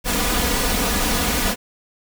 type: noise with comb filter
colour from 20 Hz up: pink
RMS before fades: -20 dBFS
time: 0.04-1.56 s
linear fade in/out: 50 ms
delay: 4.1 ms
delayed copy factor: +0.65
effects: none